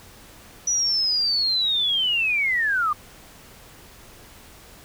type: linear sweep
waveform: sine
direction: down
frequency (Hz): 5920 to 1168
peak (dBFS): -19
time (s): 0.67-2.93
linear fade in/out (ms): 5
effects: pink hiss -47 dBFS RMS until 4.84 s